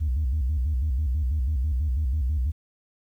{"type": "tone with vibrato", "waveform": "sine", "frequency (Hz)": 69.3, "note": "C#2", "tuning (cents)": 0, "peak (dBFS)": -20, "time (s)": [0, 2.52], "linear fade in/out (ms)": 20, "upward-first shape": "square", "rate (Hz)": 6.1, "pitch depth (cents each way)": 180, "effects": ["tanh soft clip ceiling -19 dBFS", "10-bit"]}